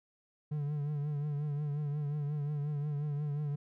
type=tone with vibrato; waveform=triangle; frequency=146.83 Hz; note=D3; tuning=in tune; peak=-30 dBFS; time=0.51-3.56 s; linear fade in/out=10 ms; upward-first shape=triangle; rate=5.6 Hz; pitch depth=63 cents each way; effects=none